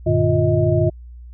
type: tone cluster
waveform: sine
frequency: 95.5 / 116.4 / 149.5 / 351 / 631 Hz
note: G2 / A#2 / D3 / F4 / D#5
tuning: -45 / -2 / +31 / +9 / +24 cents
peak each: -20 dBFS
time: 0.06-0.9 s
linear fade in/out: 10 ms
effects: added 60 Hz sine -35 dBFS peak until 1.33 s